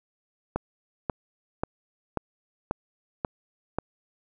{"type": "click train", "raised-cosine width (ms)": 1, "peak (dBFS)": -12, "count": 7, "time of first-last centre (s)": [0.56, 3.786], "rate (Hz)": 1.86, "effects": []}